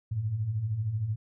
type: beating tone pair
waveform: sine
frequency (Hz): 98 / 111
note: G2 / A2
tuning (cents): 0 / +16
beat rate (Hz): 13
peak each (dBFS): -36 / -28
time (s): 0.11-1.16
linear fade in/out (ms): 10
effects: none